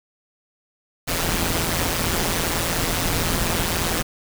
pink noise with amplitude modulation, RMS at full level -19 dBFS, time 1.07-4.03 s, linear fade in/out 20 ms, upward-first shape sine, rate 169 Hz, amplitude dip 80%, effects none

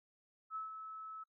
sine tone with ADSR envelope, 1300 Hz, E6, 24 cents flat, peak -38 dBFS, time 0.5-1.24 s, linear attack 55 ms, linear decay 140 ms, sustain -7 dB, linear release 12 ms, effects noise-tail reverb RT60 0.1 s tail -24 dB re dry

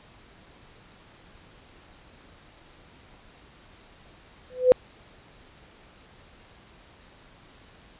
sine tone with exponential growth, 505 Hz, B4, 39 cents sharp, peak -8 dBFS, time 4.5-4.72 s, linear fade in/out 0 ms, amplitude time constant 46 ms, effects pink hiss -53 dBFS RMS until 7.99 s + resampled to 8000 Hz

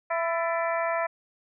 harmonic tone with a mistuned harmonic, 333.4 Hz, E4, 20 cents sharp, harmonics 2 / 3 / 4 / 5 / 6 / 7, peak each -27 / -31 / -33 / -35 / -37 / -38 dBFS, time 0.1-1.07 s, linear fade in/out 10 ms, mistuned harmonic 5, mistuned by +88 cents, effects none

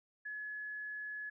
sine tone, 1700 Hz, G#6, 40 cents sharp, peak -40 dBFS, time 0.25-1.3 s, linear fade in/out 10 ms, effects none

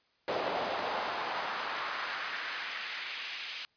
brown noise with high-pass filter sweep, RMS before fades -36 dBFS, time 0.28-3.65 s, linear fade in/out 0 ms, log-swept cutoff 540 to 2900 Hz, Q 1.5, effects white hiss -71 dBFS RMS until 3.76 s + resampled to 11025 Hz

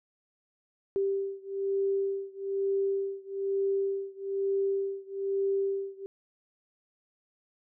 sine beating tone pair, 392 / 393.1 Hz, G4 / G4, 0 / +5 cents, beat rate 1.1 Hz, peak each -30 / -31 dBFS, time 0.96-6.06 s, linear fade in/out 0 ms, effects none

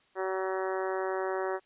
harmonic tone, 189.1 Hz, F#3, 38 cents sharp, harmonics 2 / 3 / 4 / 5 / 6 / 7 / 8 / 9 / 10, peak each -32 / -36 / -38 / -40 / -42 / -43 / -44 / -45 / -46 dBFS, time 0.15-1.6 s, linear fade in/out 50 ms, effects white hiss -66 dBFS RMS until 1.65 s + resampled to 8000 Hz

